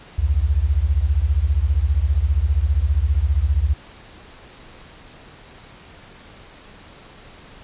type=beating tone pair; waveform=sine; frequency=63.9 / 78.9 Hz; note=C2 / D#2; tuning=-40 / +25 cents; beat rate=15 Hz; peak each=-18 dBFS; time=0.18-3.74 s; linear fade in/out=10 ms; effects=pink hiss -44 dBFS RMS until 7.63 s + resampled to 8000 Hz